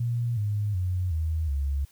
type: tone with pitch steps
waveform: sine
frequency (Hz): 118.7 / 103.93 / 91 / 79.68 / 69.77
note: A#2 / G#2 / F#2 / D#2 / C#2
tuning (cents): +32 / +2 / -28 / +42 / +12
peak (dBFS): -24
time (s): 0-1.85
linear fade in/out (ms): 5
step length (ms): 370
effects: white hiss -60 dBFS RMS until 1.91 s